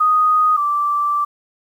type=tone pair in turn; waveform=sine; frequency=1244 / 1169.7 Hz; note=D#6 / D6; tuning=-1 / -7 cents; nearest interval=minor second; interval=106 cents; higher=first; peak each=-11 / -15 dBFS; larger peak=first; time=0-0.57 / 0.57-1.25 s; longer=second; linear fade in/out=10 ms; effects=8-bit